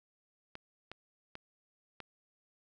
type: clicks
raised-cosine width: 0.3 ms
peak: -28 dBFS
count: 4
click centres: 0.554 / 0.916 / 1.354 / 2.003 s
effects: none